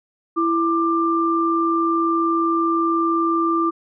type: tone pair together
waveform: sine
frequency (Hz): 332.2 / 1186.5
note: E4 / D6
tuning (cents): +13 / +17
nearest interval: octave + minor seventh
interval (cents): 2204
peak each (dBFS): -19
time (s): 0.36-3.71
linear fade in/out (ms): 20
effects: none